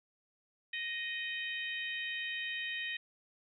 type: harmonic tone with a mistuned harmonic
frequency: 623 Hz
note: D#5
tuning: 2 cents sharp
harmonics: 3 / 4 / 5 / 6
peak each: -39 / -41 / -43 / -45 dBFS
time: 0.73-2.97 s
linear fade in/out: 5 ms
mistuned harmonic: 5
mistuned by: -20 cents
effects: none